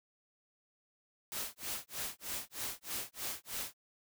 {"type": "noise with tremolo", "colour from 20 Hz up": "white", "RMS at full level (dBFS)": -38, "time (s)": [1.32, 3.74], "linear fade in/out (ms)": 0, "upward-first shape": "sine", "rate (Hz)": 3.2, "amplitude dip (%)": 100, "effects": []}